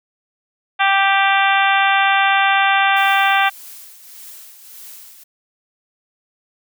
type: harmonic tone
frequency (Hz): 392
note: G4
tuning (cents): 0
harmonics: 2 / 3 / 4 / 5 / 6 / 7 / 8 / 9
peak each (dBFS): -16 / -20 / -18 / -22 / -22 / -23 / -28 / -26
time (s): 0.79-3.5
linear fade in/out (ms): 20
type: noise with tremolo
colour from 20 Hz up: blue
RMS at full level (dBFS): -36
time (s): 2.96-5.24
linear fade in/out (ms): 10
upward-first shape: triangle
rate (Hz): 1.7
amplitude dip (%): 60
effects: none